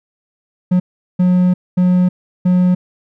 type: tone bursts at uneven times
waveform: triangle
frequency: 180.9 Hz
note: F#3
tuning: 39 cents flat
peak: -7 dBFS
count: 4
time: 0.71-0.8 / 1.19-1.54 / 1.77-2.09 / 2.45-2.75 s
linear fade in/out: 10 ms
effects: none